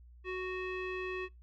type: tone with low-pass filter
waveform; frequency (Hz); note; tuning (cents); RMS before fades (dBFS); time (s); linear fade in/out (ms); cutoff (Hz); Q
square; 370; F#4; 0; -38; 0.24-1.29; 50; 2400; 4.1
effects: noise-tail reverb RT60 0.2 s tail -26 dB re dry + added 60 Hz sine -53 dBFS peak until 1.42 s